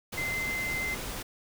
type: tone in noise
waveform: sine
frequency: 2071 Hz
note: C7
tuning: 18 cents flat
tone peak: -30 dBFS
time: 0.17-0.95 s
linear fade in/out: 10 ms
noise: pink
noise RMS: -37 dBFS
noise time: 0.12-1.23 s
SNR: +4 dB
effects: none